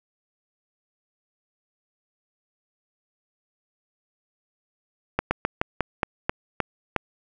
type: slowing click train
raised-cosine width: 0.5 ms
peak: -6 dBFS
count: 9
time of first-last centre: 5.19-6.963 s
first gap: 120 ms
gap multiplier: 1.17
effects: none